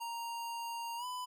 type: tone with pitch glide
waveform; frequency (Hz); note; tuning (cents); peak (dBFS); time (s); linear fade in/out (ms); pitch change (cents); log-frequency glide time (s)
square; 932.3 to 999.2; A#5 to B5; 0 to +20; -39; 0-1.26; 20; +120; 0.97-1.05
effects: none